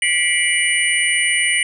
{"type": "tone cluster", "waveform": "sine", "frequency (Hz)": [1953, 2121, 2337, 2935, 9140], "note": ["B6", "C7", "D7", "F#7", "D9"], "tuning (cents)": [-20, 23, -9, -15, -48], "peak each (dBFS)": -21, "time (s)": [0.02, 1.63], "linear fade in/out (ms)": 2, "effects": []}